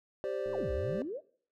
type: chord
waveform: triangle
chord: G suspended fourth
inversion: none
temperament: equal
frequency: 392 / 523.3 / 587.3 Hz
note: G4 / C5 / D5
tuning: 0 / 0 / 0 cents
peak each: -35 dBFS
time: 0.24-1.02 s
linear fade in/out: 0 ms
type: click train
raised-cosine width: 2 ms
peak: -37 dBFS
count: 57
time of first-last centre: 0.46-0.988 s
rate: 106 Hz
type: exponential two-way sweep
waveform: sine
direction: down then up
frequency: 1244 to 57.8 to 668 Hz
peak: -35 dBFS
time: 0.52-1.21 s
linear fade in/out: 50 ms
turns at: 0.72 s
effects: noise-tail reverb RT60 0.5 s tail -20 dB re dry

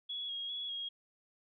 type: tone with vibrato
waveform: sine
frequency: 3322 Hz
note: G#7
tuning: in tune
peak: -37 dBFS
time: 0.09-0.89 s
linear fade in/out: 10 ms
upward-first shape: square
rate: 2.5 Hz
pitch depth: 24 cents each way
effects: none

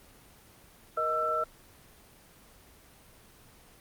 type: tone cluster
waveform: sine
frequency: 472.2 / 626 / 1334 Hz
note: A#4 / D#5 / E6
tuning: +22 / +10 / +20 cents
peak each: -36 / -32 / -28 dBFS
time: 0.97-1.44 s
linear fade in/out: 5 ms
effects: pink hiss -56 dBFS RMS until 3.8 s + Opus 24 kbps

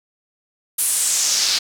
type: noise with band-pass filter sweep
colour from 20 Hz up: pink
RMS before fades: -19 dBFS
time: 0.78-1.59 s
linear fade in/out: 10 ms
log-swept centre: 11000 to 4400 Hz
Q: 2.8
effects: none

